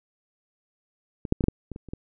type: clicks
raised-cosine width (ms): 3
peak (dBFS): -19 / -6 / -13 / -9 / -8 / -22 / -24 / -29 / -19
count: 9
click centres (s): 1.252 / 1.324 / 1.408 / 1.44 / 1.484 / 1.717 / 1.761 / 1.887 / 1.935
effects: none